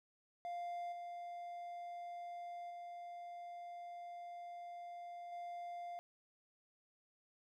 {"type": "tone with level steps", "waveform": "triangle", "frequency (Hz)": 698.5, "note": "F5", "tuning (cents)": 0, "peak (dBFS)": [-39, -43, -45, -42], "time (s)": [0.45, 5.99], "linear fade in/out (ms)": 0, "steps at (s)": [0.92, 2.7, 5.32], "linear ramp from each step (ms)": 5, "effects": []}